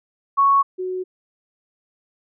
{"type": "tone pair in turn", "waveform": "sine", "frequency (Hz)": [1108.7, 369.3], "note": ["C#6", "F#4"], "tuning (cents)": [0, -3], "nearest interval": "octave + perfect fifth", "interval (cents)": 1903, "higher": "first", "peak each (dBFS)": [-12, -23], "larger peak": "first", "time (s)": [[0.37, 0.63], [0.78, 1.04]], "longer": "neither", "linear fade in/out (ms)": 20, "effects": []}